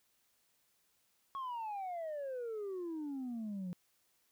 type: exponential sweep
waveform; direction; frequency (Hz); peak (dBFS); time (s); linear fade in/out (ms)
sine; down; 1108.7 to 174.2; -36; 1.35-3.73; 0
effects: tanh soft clip ceiling -37 dBFS + white hiss -75 dBFS RMS until 4.31 s